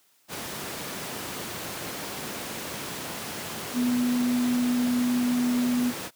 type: tone in noise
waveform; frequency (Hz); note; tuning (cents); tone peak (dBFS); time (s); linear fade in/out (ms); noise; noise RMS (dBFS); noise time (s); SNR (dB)
sine; 245.8; B3; -8; -21; 3.73-5.93; 50; pink; -34; 0.28-6.11; +10
effects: white hiss -64 dBFS RMS until 6.15 s + high-pass 150 Hz 12 dB/octave